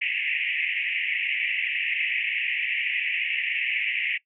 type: band-pass noise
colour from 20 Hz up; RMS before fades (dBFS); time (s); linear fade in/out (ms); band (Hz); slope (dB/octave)
white; -27; 0.01-4.18; 10; 1900 to 2800; 96
effects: noise-tail reverb RT60 0.1 s tail -20 dB re dry